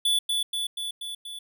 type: tone with echo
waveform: square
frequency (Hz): 3457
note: A7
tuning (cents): -31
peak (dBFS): -21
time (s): 0.05-0.19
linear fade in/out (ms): 5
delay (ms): 240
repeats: 5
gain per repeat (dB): -3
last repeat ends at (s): 1.39
effects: none